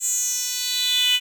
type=tone with high-pass filter sweep; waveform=10% pulse; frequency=496.4 Hz; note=B4; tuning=9 cents sharp; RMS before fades=-22 dBFS; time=0-1.2 s; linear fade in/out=50 ms; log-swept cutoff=7600 to 2900 Hz; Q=5.6; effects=none